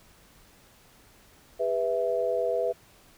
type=chord; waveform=sine; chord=E major; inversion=first; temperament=equal with one note detuned; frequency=404.6 / 493.9 / 659.3 Hz; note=G#4 / B4 / E5; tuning=-45 / 0 / 0 cents; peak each=-32 / -27 / -28 dBFS; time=1.59-2.73 s; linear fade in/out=20 ms; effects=pink hiss -57 dBFS RMS until 3.17 s